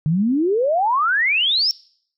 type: exponential sweep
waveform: sine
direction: up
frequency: 146.8 to 5550 Hz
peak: -15 dBFS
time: 0.06-1.71 s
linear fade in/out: 0 ms
effects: noise-tail reverb RT60 0.6 s tail -23 dB re dry